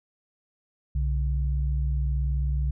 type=tone pair together; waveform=sine; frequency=63.4 / 142.33 Hz; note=B1 / C#3; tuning=+46 / +46 cents; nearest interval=octave + major second; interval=1400 cents; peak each=-23 / -31 dBFS; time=0.95-2.71 s; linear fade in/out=5 ms; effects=none